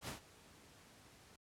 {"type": "noise with ADSR envelope", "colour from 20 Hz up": "pink", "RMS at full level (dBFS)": -43, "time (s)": [0.01, 1.36], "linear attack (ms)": 67, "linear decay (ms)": 120, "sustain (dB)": -19, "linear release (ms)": 4, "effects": ["high-pass 60 Hz 12 dB/octave", "low-pass 11000 Hz 12 dB/octave"]}